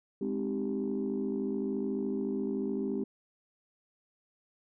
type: chord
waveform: sine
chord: Ab major seventh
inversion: none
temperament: equal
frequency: 207.7 / 261.6 / 311.1 / 392 Hz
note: Ab3 / C4 / Eb4 / G4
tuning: 0 / 0 / 0 / 0 cents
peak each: -34 / -34 / -39 / -34 dBFS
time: 0.21-3.04 s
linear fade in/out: 5 ms
effects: tanh soft clip ceiling -23 dBFS

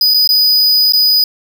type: tone with dropouts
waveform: square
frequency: 4968 Hz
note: D#8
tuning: 3 cents flat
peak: -8 dBFS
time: 0.01-1.24 s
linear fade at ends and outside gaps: 2 ms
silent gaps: 0.139-0.143 / 0.275-0.29 / 0.923-0.934 s
effects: none

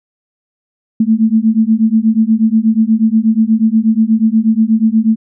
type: beating tone pair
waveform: sine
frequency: 217.4 / 225.7 Hz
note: A3 / A3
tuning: -21 / +44 cents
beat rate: 8.3 Hz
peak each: -11 dBFS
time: 1-5.16 s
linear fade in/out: 5 ms
effects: none

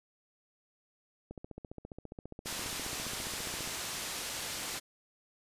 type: click train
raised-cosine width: 2 ms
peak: -30 dBFS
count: 36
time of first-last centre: 1.31-3.675 s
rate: 14.8 Hz
type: low-pass noise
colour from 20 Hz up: white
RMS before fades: -39 dBFS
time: 2.45-4.8 s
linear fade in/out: 20 ms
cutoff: 8300 Hz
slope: 12 dB/octave
effects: resampled to 32000 Hz

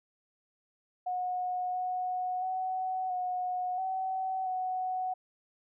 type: tone with pitch steps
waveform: sine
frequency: 728 / 733 / 748 / 729 / 757 / 742 Hz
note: F#5 / F#5 / F#5 / F#5 / F#5 / F#5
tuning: -28 / -16 / +19 / -26 / +39 / +5 cents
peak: -30 dBFS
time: 1.06-5.14 s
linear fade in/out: 10 ms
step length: 680 ms
effects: none

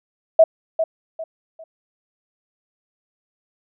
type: tone with echo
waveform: sine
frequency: 647 Hz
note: E5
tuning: 32 cents flat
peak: -6 dBFS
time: 0.39-0.44 s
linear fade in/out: 5 ms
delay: 400 ms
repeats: 3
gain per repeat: -10 dB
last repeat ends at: 1.64 s
effects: none

